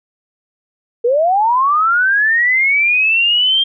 sine linear sweep, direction up, 453.6 to 3206 Hz, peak -10 dBFS, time 1.04-3.64 s, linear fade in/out 10 ms, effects none

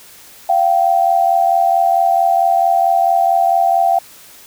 sine tone pair together, 690 / 774.5 Hz, F5 / G5, -21 / -21 cents, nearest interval major second, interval 200 cents, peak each -13 dBFS, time 0.49-3.99 s, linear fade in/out 5 ms, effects white hiss -41 dBFS RMS until 4.46 s

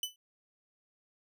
sawtooth tone with exponential decay, 2999 Hz, F#7, 23 cents sharp, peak -26 dBFS, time 0.03-0.16 s, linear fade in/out 2 ms, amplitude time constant 27 ms, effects none

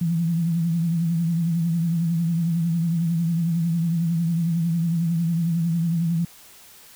sine tone with vibrato, 167.4 Hz, E3, 27 cents sharp, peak -19 dBFS, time 0.01-6.25 s, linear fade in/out 5 ms, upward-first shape triangle, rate 11 Hz, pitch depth 77 cents each way, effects white hiss -48 dBFS RMS until 6.95 s

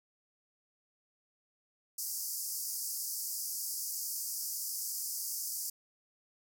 white band-pass noise, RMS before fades -38 dBFS, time 1.98-5.7 s, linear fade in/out 5 ms, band 4700 to 16000 Hz, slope 96 dB/octave, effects none

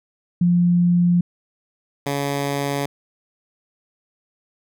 sine / 10% pulse tone pair in turn, 175.1 / 141.2 Hz, F3 / C#3, +5 / +32 cents, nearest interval major third, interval 373 cents, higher first, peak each -13 dBFS, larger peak neither, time 0.41-1.21 / 2.06-2.86 s, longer neither, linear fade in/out 5 ms, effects none

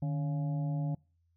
harmonic tone with a mistuned harmonic, 139.9 Hz, C#3, 16 cents sharp, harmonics 1 / 2 / 4 / 5 / 6, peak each -30 / -41 / -48 / -48 / -54 dBFS, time 0.02-0.95 s, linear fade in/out 5 ms, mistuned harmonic 1, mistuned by +130 cents, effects noise-tail reverb RT60 0.4 s tail -26 dB re dry + added 84 Hz sine -69 dBFS peak until 1.36 s

